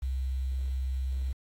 sine tone with quantisation, 65.41 Hz, C2, in tune, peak -28 dBFS, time 0.02-1.33 s, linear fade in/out 10 ms, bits 9, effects AAC 64 kbps

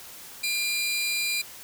sawtooth tone pair together, 2400 / 4036 Hz, D7 / B7, +37 / +37 cents, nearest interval major sixth, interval 900 cents, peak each -23 / -28 dBFS, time 0.43-1.42 s, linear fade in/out 10 ms, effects white hiss -44 dBFS RMS until 1.63 s

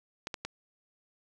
clicks, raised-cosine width 0.2 ms, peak -18 dBFS, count 3, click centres 0.271 / 0.342 / 0.45 s, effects 9-bit

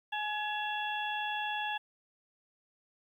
harmonic tone with a mistuned harmonic, 844 Hz, G#5, 28 cents sharp, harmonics 1 / 2 / 3 / 4, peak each -35 / -38 / -40 / -41 dBFS, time 0.12-1.78 s, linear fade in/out 10 ms, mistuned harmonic 3, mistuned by +120 cents, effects 11-bit

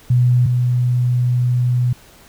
sine tone pair in turn, 123.6 / 123.6 Hz, B2 / B2, +2 / +2 cents, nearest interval unison, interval 0 cents, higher neither, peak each -10 / -13 dBFS, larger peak first, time 0.1-0.46 / 0.46-1.93 s, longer second, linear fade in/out 5 ms, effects pink hiss -46 dBFS RMS until 2.28 s

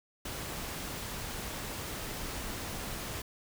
pink noise, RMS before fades -39 dBFS, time 0.25-3.22 s, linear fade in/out 5 ms, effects none

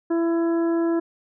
harmonic tone, 334.3 Hz, E4, 24 cents sharp, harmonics 1 / 2 / 3 / 4 / 5, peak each -19 / -31 / -36 / -39 / -41 dBFS, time 0.1-1 s, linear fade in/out 10 ms, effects none

